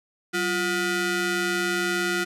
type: ring-modulated tone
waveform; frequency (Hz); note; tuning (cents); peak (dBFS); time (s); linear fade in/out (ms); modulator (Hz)
sawtooth; 539; C#5; -49; -16; 0.33-2.25; 20; 889
effects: low-pass 12000 Hz 12 dB/octave